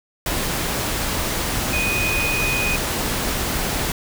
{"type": "tone in noise", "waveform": "sine", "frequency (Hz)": 2489, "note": "D#7", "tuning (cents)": 0, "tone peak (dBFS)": -21, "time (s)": [1.73, 2.76], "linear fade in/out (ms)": 2, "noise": "pink", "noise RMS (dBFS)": -23, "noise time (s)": [0.26, 3.92], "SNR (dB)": -1, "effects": []}